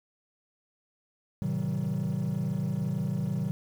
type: chord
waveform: triangle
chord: A diminished seventh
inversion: none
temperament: just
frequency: 110 / 132 / 158.4 / 190.08 Hz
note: A2 / C3 / Eb3 / Gb3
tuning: 0 / +16 / +31 / +47 cents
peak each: -34 / -30 / -29 / -29 dBFS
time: 1.42-3.51 s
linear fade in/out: 0 ms
effects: tanh soft clip ceiling -21 dBFS + 9-bit